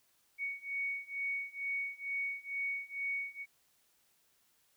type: beating tone pair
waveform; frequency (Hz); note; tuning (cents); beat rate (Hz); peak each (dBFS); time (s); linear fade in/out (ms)
sine; 2230 / 2232.2; C#7 / C#7; +10 / +11; 2.2; -39 / -38; 0.38-3.46; 50
effects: white hiss -72 dBFS RMS until 4.76 s